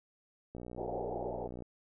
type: click train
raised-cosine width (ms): 2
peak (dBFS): -31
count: 66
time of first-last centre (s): 0.55-1.623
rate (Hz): 60.6
type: band-pass noise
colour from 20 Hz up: pink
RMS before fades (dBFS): -39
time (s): 0.77-1.48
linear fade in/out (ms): 20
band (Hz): 350 to 860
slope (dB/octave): 96
effects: none